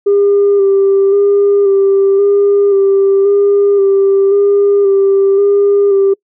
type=tone with vibrato; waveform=sine; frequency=397.9 Hz; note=G4; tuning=26 cents sharp; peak=-5 dBFS; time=0.06-6.14 s; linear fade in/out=10 ms; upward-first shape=square; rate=0.94 Hz; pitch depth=23 cents each way; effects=noise-tail reverb RT60 0.1 s tail -26 dB re dry + tanh soft clip ceiling -3 dBFS